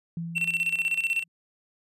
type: tone with exponential decay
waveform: sine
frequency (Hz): 167.5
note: E3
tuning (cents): +28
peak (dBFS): -28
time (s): 0.17-1.28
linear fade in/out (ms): 2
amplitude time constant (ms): 240
type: tone with tremolo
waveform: triangle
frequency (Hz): 2703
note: E7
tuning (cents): +43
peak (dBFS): -20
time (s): 0.35-1.24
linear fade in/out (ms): 20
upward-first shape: square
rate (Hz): 16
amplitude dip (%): 70
effects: resampled to 32000 Hz